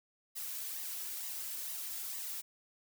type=noise with flanger; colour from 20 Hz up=blue; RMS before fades=-41 dBFS; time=0.35-2.42 s; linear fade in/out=20 ms; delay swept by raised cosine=1 to 3.1 ms; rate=2.2 Hz; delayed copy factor=+0.6; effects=none